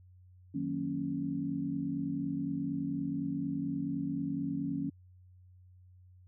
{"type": "chord", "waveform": "sine", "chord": "D# minor seventh", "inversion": "none", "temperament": "equal", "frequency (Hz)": [155.56, 185, 233.1, 277.2], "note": ["D#3", "F#3", "A#3", "C#4"], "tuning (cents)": [0, 0, 0, 0], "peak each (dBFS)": [-39, -40, -40, -34], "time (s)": [0.54, 4.9], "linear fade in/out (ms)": 10, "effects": ["added 91 Hz sine -55 dBFS peak until 6.27 s"]}